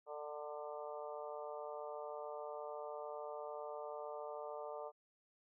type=harmonic tone with a mistuned harmonic; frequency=148.9 Hz; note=D3; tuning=24 cents sharp; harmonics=3 / 4 / 5 / 6 / 7 / 8; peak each=-49 / -47 / -52 / -53 / -56 / -54 dBFS; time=0.06-4.92 s; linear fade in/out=50 ms; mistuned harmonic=7; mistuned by=-23 cents; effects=none